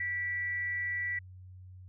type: tone with frequency modulation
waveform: sine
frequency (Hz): 1956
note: B6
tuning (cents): -17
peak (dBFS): -31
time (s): 0-1.19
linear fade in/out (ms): 5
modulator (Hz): 352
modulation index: 0.2
effects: added 92 Hz sine -47 dBFS peak until 1.88 s